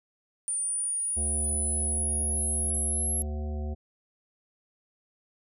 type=exponential sweep; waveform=sine; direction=up; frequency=9240 to 11180 Hz; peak=-27 dBFS; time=0.48-3.22 s; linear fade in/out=0 ms
type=harmonic tone; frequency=74.7 Hz; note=D2; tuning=30 cents sharp; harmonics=1 / 3 / 5 / 7 / 9 / 10; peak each=-30 / -40 / -44 / -47 / -49 / -50 dBFS; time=1.16-3.75 s; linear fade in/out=20 ms
effects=none